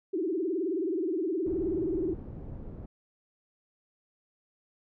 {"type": "tone with vibrato", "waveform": "sine", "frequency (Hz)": 349.2, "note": "F4", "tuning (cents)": 0, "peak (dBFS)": -27, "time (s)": [0.13, 2.14], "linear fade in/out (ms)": 10, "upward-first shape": "triangle", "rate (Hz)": 19, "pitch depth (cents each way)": 270}
{"type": "low-pass noise", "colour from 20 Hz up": "pink", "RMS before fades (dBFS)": -41, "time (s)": [1.46, 2.86], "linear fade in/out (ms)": 5, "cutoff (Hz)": 350, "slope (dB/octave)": 12}
{"effects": []}